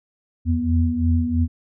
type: tone cluster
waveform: sine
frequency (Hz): 83.1 / 86.1 / 243.3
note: E2 / F2 / B3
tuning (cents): +15 / -24 / -26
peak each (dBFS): -21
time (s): 0.45-1.48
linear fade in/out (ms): 50
effects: none